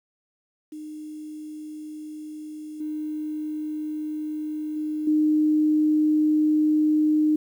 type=tone with level steps; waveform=sine; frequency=305.9 Hz; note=D#4; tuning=29 cents flat; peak=-34 / -27 / -25 / -17 dBFS; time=0.72-7.36 s; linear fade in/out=5 ms; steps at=2.8 / 4.76 / 5.07 s; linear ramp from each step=5 ms; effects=9-bit